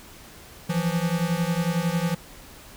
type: beating tone pair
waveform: square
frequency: 164.81 / 175.81 Hz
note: E3 / F3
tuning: 0 / +12 cents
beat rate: 11 Hz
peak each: -26 dBFS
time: 0.69-2.15 s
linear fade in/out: 10 ms
effects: pink hiss -46 dBFS RMS until 2.76 s